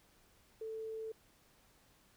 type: tone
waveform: sine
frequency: 442.5 Hz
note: A4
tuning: 10 cents sharp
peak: -40 dBFS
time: 0.61-1.12 s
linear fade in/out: 5 ms
effects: pink hiss -68 dBFS RMS until 2.16 s